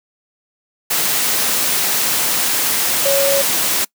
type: tone in noise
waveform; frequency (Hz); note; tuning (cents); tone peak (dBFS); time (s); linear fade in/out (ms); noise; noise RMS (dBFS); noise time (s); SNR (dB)
sine; 554.4; C#5; 0; -14; 3.05-3.42; 10; white; -17; 0.9-3.85; 0
effects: noise-tail reverb RT60 0.1 s tail -24 dB re dry + high-pass 150 Hz 12 dB/octave